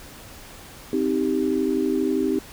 sine chord, C minor, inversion none, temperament just, 261.6 / 314 / 392.4 Hz, C4 / Eb4 / G4, 0 / +16 / +2 cents, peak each -24 dBFS, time 0.93-2.39 s, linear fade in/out 2 ms, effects pink hiss -43 dBFS RMS until 2.52 s

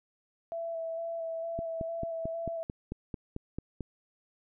sine tone with vibrato, 662 Hz, E5, 7 cents sharp, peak -33 dBFS, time 0.52-2.63 s, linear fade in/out 0 ms, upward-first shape square, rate 2.2 Hz, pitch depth 15 cents each way
click train, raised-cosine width 3 ms, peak -23 dBFS, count 11, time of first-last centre 1.59-3.807 s, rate 4.51 Hz
effects none

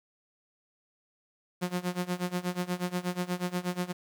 sawtooth tone with tremolo, 179.1 Hz, F3, 44 cents sharp, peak -23 dBFS, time 1.61-3.93 s, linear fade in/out 20 ms, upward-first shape sine, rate 8.3 Hz, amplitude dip 90%, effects 9-bit

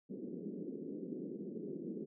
pink band-pass noise, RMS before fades -44 dBFS, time 0.09-2.06 s, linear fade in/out 20 ms, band 180 to 440 Hz, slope 48 dB/octave, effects none

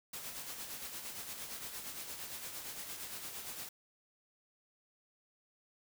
white noise with tremolo, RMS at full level -43 dBFS, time 0.13-3.69 s, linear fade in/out 5 ms, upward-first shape sine, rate 8.7 Hz, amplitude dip 45%, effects none

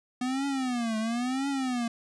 square tone with vibrato, 246.9 Hz, B3, in tune, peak -28 dBFS, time 0.21-1.88 s, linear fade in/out 5 ms, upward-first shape triangle, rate 0.98 Hz, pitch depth 230 cents each way, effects resampled to 22050 Hz

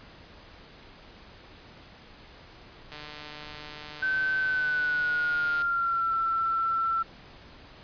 click train, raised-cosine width 0.2 ms, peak -24 dBFS, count 406, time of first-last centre 2.92-5.62 s, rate 150 Hz
sine tone with pitch glide, 1533 to 1342.3 Hz, G6 to E6, -39 to +31 cents, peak -24 dBFS, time 4.02-7.03 s, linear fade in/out 10 ms, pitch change -230 cents, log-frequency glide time 4.39-6.13 s
effects pink hiss -50 dBFS RMS until 7.83 s + resampled to 11025 Hz

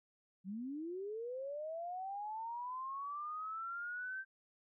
sine linear sweep, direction up, 178.9 to 1568 Hz, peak -40 dBFS, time 0.44-4.25 s, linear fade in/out 50 ms, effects none

